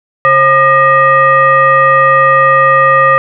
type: tone with frequency modulation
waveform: sine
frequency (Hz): 1212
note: D#6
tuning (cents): -46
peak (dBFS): -4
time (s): 0.25-3.18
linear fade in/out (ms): 0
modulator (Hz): 675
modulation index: 1
effects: none